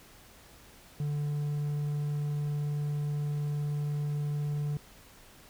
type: tone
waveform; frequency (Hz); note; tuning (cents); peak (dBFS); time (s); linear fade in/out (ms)
triangle; 146.83; D3; 0; -27; 1-4.77; 2
effects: pink hiss -55 dBFS RMS until 5.49 s